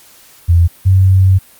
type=tone pair in turn; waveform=sine; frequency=85.4 / 94.67 Hz; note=F2 / F#2; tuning=-38 / +40 cents; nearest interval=major second; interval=178 cents; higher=second; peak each=-5 dBFS; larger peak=neither; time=0.48-0.68 / 0.85-1.39 s; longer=second; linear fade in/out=20 ms; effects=white hiss -43 dBFS RMS until 1.59 s + Opus 48 kbps